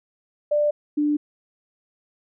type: tone pair in turn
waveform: sine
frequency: 592 / 296 Hz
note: D5 / D4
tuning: +14 / +14 cents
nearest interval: octave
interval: 1200 cents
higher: first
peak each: -17 / -18 dBFS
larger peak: first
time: 0.51-0.71 / 0.97-1.17 s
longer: neither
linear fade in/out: 10 ms
effects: none